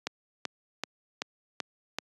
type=click train; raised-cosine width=0.2 ms; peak=-13 dBFS; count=6; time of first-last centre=0.07-1.986 s; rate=2.61 Hz; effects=high-pass 200 Hz 12 dB/octave + resampled to 24000 Hz